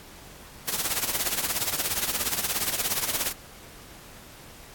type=noise with tremolo; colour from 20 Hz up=white; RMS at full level=-24 dBFS; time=0.67-3.33 s; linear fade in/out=20 ms; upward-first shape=triangle; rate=17 Hz; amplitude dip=80%; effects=pink hiss -47 dBFS RMS until 4.74 s + AAC 64 kbps